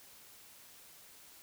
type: silence
effects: white hiss -57 dBFS RMS until 1.42 s